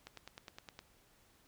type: click train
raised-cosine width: 0.2 ms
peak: -30 dBFS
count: 8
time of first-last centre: 0.07-0.791 s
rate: 9.71 Hz
effects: pink hiss -68 dBFS RMS until 1.47 s